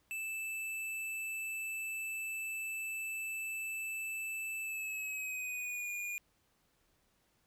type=tone with pitch glide; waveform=square; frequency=2637 to 2432 Hz; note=E7 to D#7; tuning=0 to -40 cents; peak=-38 dBFS; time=0.11-6.18 s; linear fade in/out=0 ms; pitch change=-140 cents; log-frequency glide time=4.62-5.91 s; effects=pink hiss -74 dBFS RMS until 7.46 s